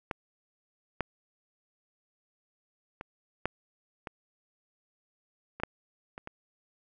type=clicks; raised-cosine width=0.5 ms; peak=-17 / -14 / -24 / -13 / -22 / -26 / -11 / -26 / -25 dBFS; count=9; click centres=0.112 / 1.007 / 3.011 / 3.456 / 4.072 / 5.6 / 5.635 / 6.179 / 6.274 s; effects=none